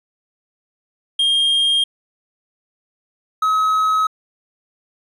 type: tone pair in turn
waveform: triangle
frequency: 3221 / 1278.3 Hz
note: G7 / D#6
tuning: +46 / +46 cents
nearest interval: octave + major third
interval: 1600 cents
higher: first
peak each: -12 dBFS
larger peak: neither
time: 1.19-1.84 / 3.42-4.07 s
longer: neither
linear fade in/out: 5 ms
effects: resampled to 32000 Hz + 9-bit